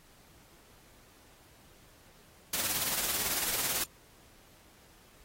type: noise with tremolo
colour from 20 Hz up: white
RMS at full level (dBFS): -30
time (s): 2.53-3.84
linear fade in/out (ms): 5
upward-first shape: sine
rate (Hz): 18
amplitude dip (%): 45
effects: pink hiss -60 dBFS RMS until 5.24 s + AAC 48 kbps